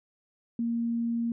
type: tone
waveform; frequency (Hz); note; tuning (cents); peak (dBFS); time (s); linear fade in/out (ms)
sine; 233.1; A#3; 0; -26; 0.59-1.32; 2
effects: none